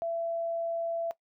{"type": "tone", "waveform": "sine", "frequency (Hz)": 670, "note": "E5", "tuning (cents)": 28, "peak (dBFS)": -29, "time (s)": [0.02, 1.11], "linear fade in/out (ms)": 0, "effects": ["noise-tail reverb RT60 0.1 s tail -18 dB re dry"]}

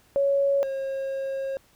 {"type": "tone pair in turn", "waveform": ["sine", "triangle"], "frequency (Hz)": [557, 539.9], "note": ["C#5", "C#5"], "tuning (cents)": [8, -46], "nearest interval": "minor second", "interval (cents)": 54, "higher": "first", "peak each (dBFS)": [-19, -25], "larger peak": "first", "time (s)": [[0.16, 0.63], [0.63, 1.57]], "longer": "second", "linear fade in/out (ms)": 0, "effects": ["pink hiss -60 dBFS RMS until 1.75 s"]}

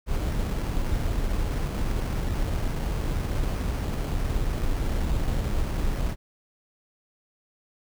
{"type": "noise with sample-and-hold", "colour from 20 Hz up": "brown", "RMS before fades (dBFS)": -26, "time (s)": [0.06, 6.16], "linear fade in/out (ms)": 50, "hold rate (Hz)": 3675, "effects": []}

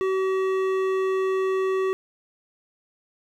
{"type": "tone with hard clipping", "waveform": "sine", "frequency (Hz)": 380, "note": "F#4", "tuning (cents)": 46, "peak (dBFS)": -23, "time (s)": [0.01, 1.93], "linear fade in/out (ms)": 0, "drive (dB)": 12, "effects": []}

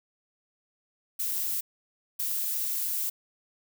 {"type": "noise bursts at uneven times", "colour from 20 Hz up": "violet", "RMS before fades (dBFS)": -30, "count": 2, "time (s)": [[1.19, 1.61], [2.19, 3.1]], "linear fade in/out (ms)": 10, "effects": []}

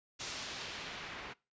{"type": "noise with low-pass filter sweep", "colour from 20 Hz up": "white", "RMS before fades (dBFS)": -44, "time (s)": [0.19, 1.34], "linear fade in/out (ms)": 20, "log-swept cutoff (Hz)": [6200, 2100], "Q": 1, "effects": ["noise-tail reverb RT60 0.3 s tail -23 dB re dry", "resampled to 16000 Hz"]}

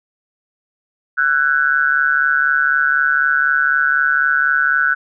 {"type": "tone with amplitude modulation", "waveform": "sine", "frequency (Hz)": 1491, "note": "F#6", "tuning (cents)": 13, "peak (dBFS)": -8, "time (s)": [1.17, 4.95], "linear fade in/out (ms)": 20, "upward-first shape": "sine", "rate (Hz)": 144, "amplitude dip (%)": 95, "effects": []}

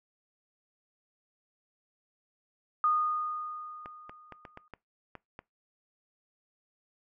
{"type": "tone with exponential decay", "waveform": "sine", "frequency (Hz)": 1230, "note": "D#6", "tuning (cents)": -20, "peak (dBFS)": -22, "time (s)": [2.84, 4.68], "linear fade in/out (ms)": 1, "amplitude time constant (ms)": 400}
{"type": "clicks", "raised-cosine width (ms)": 0.5, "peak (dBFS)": -28, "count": 8, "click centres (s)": [3.859, 4.095, 4.323, 4.452, 4.574, 4.737, 5.153, 5.391]}
{"effects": ["noise-tail reverb RT60 0.2 s tail -23 dB re dry"]}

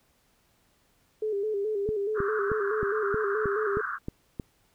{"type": "tone with vibrato", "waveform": "sine", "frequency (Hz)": 415.3, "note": "G#4", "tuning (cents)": 0, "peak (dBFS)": -26, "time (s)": [1.22, 3.81], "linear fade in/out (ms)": 5, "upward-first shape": "square", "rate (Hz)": 4.7, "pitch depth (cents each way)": 66}
{"type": "click train", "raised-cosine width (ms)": 3, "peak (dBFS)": -19, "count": 9, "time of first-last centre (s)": [1.89, 4.398], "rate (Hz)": 3.19}
{"type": "band-pass noise", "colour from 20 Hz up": "white", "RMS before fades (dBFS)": -33, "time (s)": [2.14, 3.99], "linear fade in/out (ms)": 50, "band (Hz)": [1100, 1600], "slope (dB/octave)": 96}
{"effects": ["pink hiss -67 dBFS RMS until 4.74 s"]}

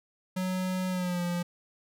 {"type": "tone with pitch glide", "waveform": "square", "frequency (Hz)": [185, 174.92], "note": ["F#3", "F3"], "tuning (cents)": [0, 3], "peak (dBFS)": -29, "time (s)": [0.36, 1.43], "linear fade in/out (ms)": 10, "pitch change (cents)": -97, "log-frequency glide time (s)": [0.89, 1.23], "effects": []}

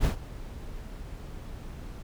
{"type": "noise with ADSR envelope", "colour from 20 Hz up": "brown", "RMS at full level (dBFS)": -21, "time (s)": [0, 2.03], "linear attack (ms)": 46, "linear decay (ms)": 110, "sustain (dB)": -19, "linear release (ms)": 12, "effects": []}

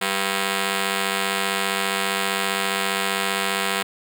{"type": "ring-modulated tone", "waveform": "5% pulse", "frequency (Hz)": 293.7, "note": "D4", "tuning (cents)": 0, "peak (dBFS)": -7, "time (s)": [0.01, 3.83], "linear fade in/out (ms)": 10, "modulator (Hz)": 99.3, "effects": []}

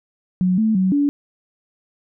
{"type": "tone with pitch steps", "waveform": "sine", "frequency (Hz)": [183.1, 219.6, 187.7, 286.6], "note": ["F#3", "A3", "F#3", "D4"], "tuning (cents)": [-18, -3, 25, -42], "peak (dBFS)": -14, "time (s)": [0.41, 1.09], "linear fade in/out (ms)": 0, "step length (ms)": 170, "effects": []}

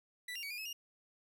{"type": "tone with pitch steps", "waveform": "30% pulse", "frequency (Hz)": [1972, 2791, 2260, 2422, 2582, 2835], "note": ["B6", "F7", "C#7", "D#7", "E7", "F7"], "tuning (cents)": [-3, -2, 33, -47, -37, 25], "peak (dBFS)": -38, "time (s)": [0.28, 0.73], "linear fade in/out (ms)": 5, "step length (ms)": 75, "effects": []}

